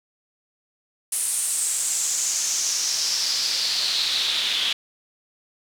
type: noise with band-pass filter sweep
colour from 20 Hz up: pink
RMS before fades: -24 dBFS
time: 1.12-4.73 s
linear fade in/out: 5 ms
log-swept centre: 9600 to 3300 Hz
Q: 4.3
effects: none